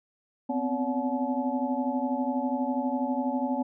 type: tone cluster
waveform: sine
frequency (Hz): 250.8 / 263 / 569 / 735 / 859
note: B3 / C4 / C#5 / F#5 / A5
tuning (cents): +27 / +9 / +45 / -12 / -42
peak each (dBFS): -30 / -30 / -34 / -38 / -33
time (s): 0.49-3.63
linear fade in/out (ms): 10
effects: none